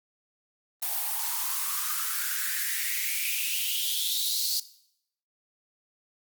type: noise with high-pass filter sweep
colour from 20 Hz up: blue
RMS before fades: -29 dBFS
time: 0.82-4.6 s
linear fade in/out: 5 ms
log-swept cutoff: 720 to 4600 Hz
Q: 6.5
effects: noise-tail reverb RT60 0.7 s tail -17 dB re dry + Opus 32 kbps